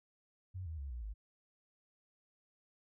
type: tone with pitch steps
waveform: sine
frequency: 92.5 / 80.06 / 69.3 / 59.98 / 51.91 Hz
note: F#2 / D#2 / C#2 / B1 / G#1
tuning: 0 / +50 / 0 / -50 / 0 cents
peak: -40 dBFS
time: 0.54-1.14 s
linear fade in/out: 20 ms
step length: 120 ms
effects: none